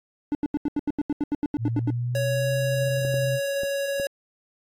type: tone bursts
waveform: triangle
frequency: 293.7 Hz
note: D4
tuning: in tune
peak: -19 dBFS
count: 15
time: 0.32-1.903 s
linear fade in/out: 0 ms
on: 29 ms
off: 82 ms
type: tone with pitch glide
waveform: sine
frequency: 114.7 to 130.24 Hz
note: A#2 to C3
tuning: -28 to -8 cents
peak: -24 dBFS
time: 1.58-3.4 s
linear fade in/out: 50 ms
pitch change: +220 cents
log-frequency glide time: 1.69-2.51 s
type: tone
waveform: square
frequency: 557 Hz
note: C#5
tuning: 8 cents sharp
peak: -25 dBFS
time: 2.15-4.07 s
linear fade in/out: 2 ms
type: clicks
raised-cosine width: 2 ms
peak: -21 dBFS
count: 4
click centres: 3.05 / 3.142 / 3.634 / 3.999 s
effects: AAC 48 kbps